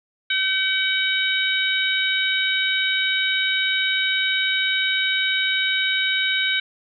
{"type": "harmonic tone with a mistuned harmonic", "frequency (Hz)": 758, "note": "F#5", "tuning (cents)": 42, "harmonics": [2, 3, 4, 5], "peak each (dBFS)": [-24, -24, -25, -24], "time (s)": [0.3, 6.6], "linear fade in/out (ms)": 5, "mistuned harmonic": 2, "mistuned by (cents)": 20, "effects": []}